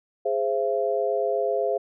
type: chord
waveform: sine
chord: Ab augmented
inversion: none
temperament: equal with one note detuned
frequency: 415.3 / 523.3 / 674.7 Hz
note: Ab4 / C5 / E5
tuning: 0 / 0 / +40 cents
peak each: -26 dBFS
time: 0.25-1.78 s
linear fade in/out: 10 ms
effects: none